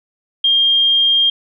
sine tone, 3212 Hz, G7, 41 cents sharp, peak -10 dBFS, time 0.44-1.3 s, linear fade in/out 5 ms, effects none

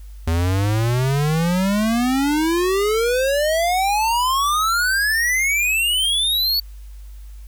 square exponential sweep, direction up, 80.1 to 4500 Hz, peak -17 dBFS, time 0.27-6.6 s, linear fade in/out 5 ms, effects added 50 Hz sine -34 dBFS peak until 7.47 s + white hiss -55 dBFS RMS until 7.47 s

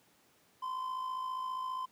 triangle tone with amplitude modulation, 1030 Hz, C6, 28 cents flat, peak -31 dBFS, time 0.62-1.86 s, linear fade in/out 10 ms, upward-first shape sine, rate 54.9 Hz, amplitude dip 50%, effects pink hiss -67 dBFS RMS until 1.91 s + high-pass 150 Hz 12 dB/octave

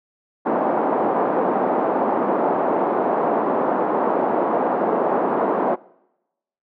white band-pass noise, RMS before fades -20 dBFS, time 0.45-5.76 s, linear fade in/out 20 ms, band 230 to 920 Hz, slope 24 dB/octave, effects noise-tail reverb RT60 0.9 s tail -23 dB re dry

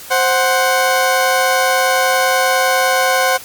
20% pulse tone pair together, 524 / 741 Hz, C5 / F#5, +2 / +2 cents, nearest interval tritone, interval 600 cents, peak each -10 dBFS, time 0.1-3.38 s, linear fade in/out 20 ms, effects white hiss -34 dBFS RMS until 3.44 s + Opus 48 kbps

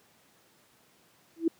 sine tone with exponential growth, 329.6 Hz, E4, in tune, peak -18 dBFS, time 1.36-1.48 s, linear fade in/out 5 ms, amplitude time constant 26 ms, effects pink hiss -63 dBFS RMS until 1.59 s + high-pass 150 Hz 12 dB/octave

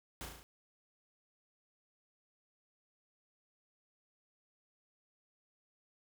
pink noise with echo, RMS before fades -44 dBFS, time 0.21-0.25 s, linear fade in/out 0 ms, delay 36 ms, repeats 5, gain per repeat -3 dB, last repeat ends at 0.43 s, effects none

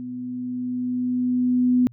sine tone with level ramp, 249.4 Hz, B3, 17 cents sharp, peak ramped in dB -30 to -14 dBFS, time 0-1.87 s, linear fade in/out 0 ms, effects added 120 Hz sine -45 dBFS peak until 1.92 s

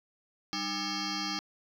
sine tone with frequency modulation, 2204 Hz, C#7, 11 cents flat, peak -30 dBFS, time 0.53-1.39 s, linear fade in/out 0 ms, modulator 502 Hz, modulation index 6.4, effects tanh soft clip ceiling -27 dBFS + 11-bit

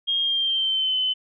sine tone with pitch glide, 3238 to 3039 Hz, G#7 to F#7, -45 to +46 cents, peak -20 dBFS, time 0.07-1.14 s, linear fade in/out 20 ms, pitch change -109 cents, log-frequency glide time 0.2-0.96 s, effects none

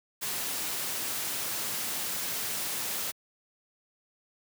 white noise, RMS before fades -33 dBFS, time 0.21-3.12 s, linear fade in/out 20 ms, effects high-pass 100 Hz 12 dB/octave

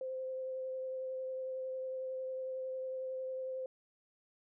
sine tone with vibrato, 520 Hz, C5, 11 cents flat, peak -37 dBFS, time 0.01-3.66 s, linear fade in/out 2 ms, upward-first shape triangle, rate 11 Hz, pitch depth 14 cents each way, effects none

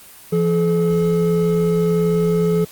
triangle tone pair together, 170 / 428.4 Hz, F3 / A4, -46 / -46 cents, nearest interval octave + major third, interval 1600 cents, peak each -15 dBFS, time 0.32-2.65 s, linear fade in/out 10 ms, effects white hiss -42 dBFS RMS until 2.71 s + Opus 24 kbps

